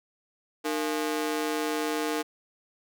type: ring-modulated tone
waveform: sawtooth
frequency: 383.6 Hz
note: G4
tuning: 37 cents flat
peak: -20 dBFS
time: 0.64-2.23 s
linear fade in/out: 20 ms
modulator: 79 Hz
effects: none